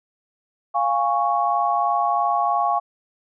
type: chord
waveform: sine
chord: Db major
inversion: first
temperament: equal with one note detuned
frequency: 698.5 / 821.5 / 1108.7 Hz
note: F5 / Ab5 / Db6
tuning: 0 / -19 / 0 cents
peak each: -22 dBFS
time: 0.74-2.8 s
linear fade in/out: 20 ms
effects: none